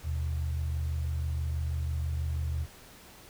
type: tone pair together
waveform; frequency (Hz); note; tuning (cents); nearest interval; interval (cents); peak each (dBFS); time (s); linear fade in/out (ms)
sine; 78.56 / 124.7; D#2 / B2; +17 / +17; minor sixth; 800; -29 / -37; 0.03-2.67; 50
effects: pink hiss -52 dBFS RMS until 3.29 s